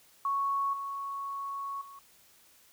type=tone with level steps; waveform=sine; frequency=1108.7 Hz; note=C#6; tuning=in tune; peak=-27 / -34 / -46 dBFS; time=0.25-1.99 s; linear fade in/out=2 ms; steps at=0.73 / 1.81 s; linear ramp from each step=5 ms; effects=white hiss -61 dBFS RMS until 2.72 s